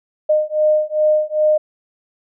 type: beating tone pair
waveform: sine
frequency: 611 / 613.5 Hz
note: D#5 / D#5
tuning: -32 / -25 cents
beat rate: 2.5 Hz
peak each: -16 dBFS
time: 0.29-1.58 s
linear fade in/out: 10 ms
effects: none